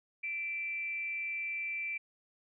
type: tone with frequency modulation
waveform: sine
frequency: 2341 Hz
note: D7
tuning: 6 cents flat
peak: -34 dBFS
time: 0.23-1.98 s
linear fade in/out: 10 ms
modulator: 323 Hz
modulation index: 0.25
effects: none